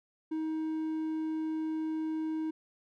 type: tone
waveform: triangle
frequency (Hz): 315.7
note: D#4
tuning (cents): +25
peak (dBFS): -29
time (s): 0.31-2.51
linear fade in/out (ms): 10
effects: none